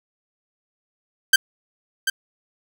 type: tone with echo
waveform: sawtooth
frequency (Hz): 1564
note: G6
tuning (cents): -4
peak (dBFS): -6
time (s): 1.33-1.36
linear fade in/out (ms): 5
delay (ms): 740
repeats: 1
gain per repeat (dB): -9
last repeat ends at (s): 2.1
effects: none